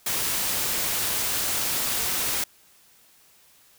white noise, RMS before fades -26 dBFS, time 0.06-2.44 s, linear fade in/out 5 ms, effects white hiss -57 dBFS RMS until 3.78 s

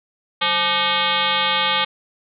sine tone with frequency modulation, 2202 Hz, C#7, 12 cents flat, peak -16 dBFS, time 0.41-1.85 s, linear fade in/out 10 ms, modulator 335 Hz, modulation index 4.5, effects none

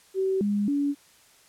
sine tone with pitch steps, 382 / 204.7 / 285 Hz, G4 / G#3 / C#4, -45 / -25 / +48 cents, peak -22 dBFS, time 0.14-0.95 s, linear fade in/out 50 ms, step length 270 ms, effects white hiss -57 dBFS RMS until 1.48 s + low-pass 11000 Hz 12 dB/octave

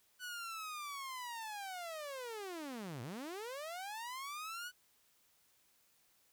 sawtooth linear two-way sweep, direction down then up, 1496 to 110 to 1496 Hz, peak -39 dBFS, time 0.19-4.72 s, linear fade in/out 50 ms, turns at 3.02 s, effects white hiss -72 dBFS RMS until 6.32 s

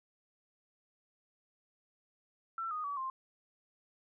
sine tone with pitch steps, 1342 / 1237.7 / 1141.6 / 1052.9 Hz, E6 / D#6 / D6 / C6, +31 / -9 / -49 / +11 cents, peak -35 dBFS, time 2.58-3.1 s, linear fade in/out 2 ms, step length 130 ms, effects none

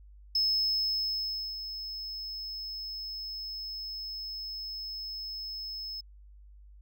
triangle tone with ADSR envelope, 5200 Hz, E8, 24 cents flat, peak -22 dBFS, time 0.35-6.01 s, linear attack 4 ms, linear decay 1200 ms, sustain -13 dB, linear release 9 ms, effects tanh soft clip ceiling -19 dBFS + added 50 Hz sine -50 dBFS peak until 6.81 s

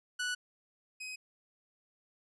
sawtooth tone pair in turn, 1478 / 2522 Hz, F#6 / D#7, -2 / +23 cents, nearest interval major sixth, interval 925 cents, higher second, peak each -29 / -37 dBFS, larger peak first, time 0.19-0.35 / 1-1.16 s, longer neither, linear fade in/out 10 ms, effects resampled to 22050 Hz

